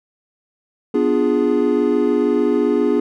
triangle chord, B diminished seventh, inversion none, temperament equal, 246.9 / 293.7 / 349.2 / 415.3 Hz, B3 / D4 / F4 / Ab4, 0 / 0 / 0 / 0 cents, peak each -18 / -18 / -19 / -16 dBFS, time 0.94-3 s, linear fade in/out 5 ms, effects none

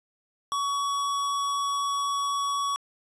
square tone, 1126 Hz, C#6, 27 cents sharp, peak -26 dBFS, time 0.52-2.76 s, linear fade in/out 0 ms, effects resampled to 22050 Hz + 10-bit

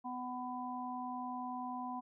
harmonic tone, 249.9 Hz, B3, 21 cents sharp, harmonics 1 / 3 / 4, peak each -43 / -43 / -43 dBFS, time 0.04-2.01 s, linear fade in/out 20 ms, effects none

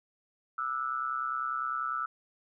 sine tone with amplitude modulation, 1318.5 Hz, E6, in tune, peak -26 dBFS, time 0.58-2.06 s, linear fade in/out 5 ms, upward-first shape sine, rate 130 Hz, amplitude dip 90%, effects none

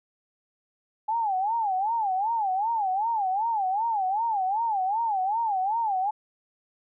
sine tone with vibrato, 832 Hz, G#5, 3 cents sharp, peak -23 dBFS, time 1.08-6.11 s, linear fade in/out 10 ms, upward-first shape sine, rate 2.6 Hz, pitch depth 200 cents each way, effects none

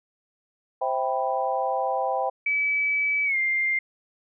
sine chord, C major seventh, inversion none, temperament equal with one note detuned, 523.3 / 653.9 / 784 / 987.8 Hz, C5 / E5 / G5 / B5, 0 / -14 / 0 / 0 cents, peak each -28 / -30 / -26 / -31 dBFS, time 0.81-2.3 s, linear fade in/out 10 ms
sine tone with pitch glide, 2294 to 2104 Hz, D7 to C7, -41 to +9 cents, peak -21 dBFS, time 2.46-3.79 s, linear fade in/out 5 ms, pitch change -150 cents, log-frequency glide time 3.25-3.37 s
effects none

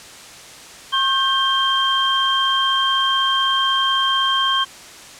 sine tone cluster, 1079 / 1575 / 3168 Hz, C#6 / G6 / G7, -47 / +8 / +18 cents, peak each -19 / -24 / -18 dBFS, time 0.92-4.65 s, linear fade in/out 20 ms, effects white hiss -39 dBFS RMS until 5.19 s + low-pass 8000 Hz 12 dB/octave

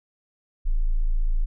sine tone, 27.62 Hz, A0, 8 cents sharp, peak -18 dBFS, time 0.65-1.46 s, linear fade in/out 20 ms, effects none

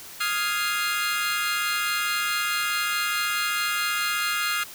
25% pulse chord, F minor seventh, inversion third, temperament equal, 1244.5 / 1396.9 / 1661.2 / 2093 Hz, Eb6 / F6 / Ab6 / C7, 0 / 0 / 0 / 0 cents, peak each -26 / -24 / -27 / -27 dBFS, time 0.2-4.64 s, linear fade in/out 10 ms, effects white hiss -42 dBFS RMS until 4.74 s

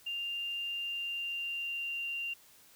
sine tone with pitch glide, 2794 to 2776 Hz, F7 to F7, 0 to -11 cents, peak -34 dBFS, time 0.06-2.34 s, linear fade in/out 10 ms, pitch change -11 cents, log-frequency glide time 0.75-1.99 s, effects white hiss -60 dBFS RMS until 2.75 s

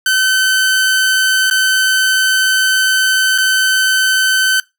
sawtooth tone with dropouts, 1529 Hz, G6, 44 cents flat, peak -7 dBFS, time 0.06-4.6 s, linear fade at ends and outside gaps 2 ms, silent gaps 1.5-1.51 / 3.379-3.383 s, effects noise-tail reverb RT60 0.2 s tail -21 dB re dry

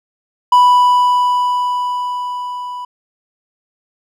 triangle tone with level ramp, 987.8 Hz, B5, in tune, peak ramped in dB -3 to -22 dBFS, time 0.52-2.85 s, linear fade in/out 5 ms, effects none

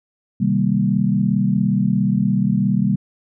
sine chord, C minor seventh, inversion none, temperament equal, 130.81 / 155.56 / 196 / 233.1 Hz, C3 / Eb3 / G3 / Bb3, 0 / 0 / 0 / 0 cents, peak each -22 / -23 / -17 / -22 dBFS, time 0.4-2.96 s, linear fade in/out 10 ms, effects none

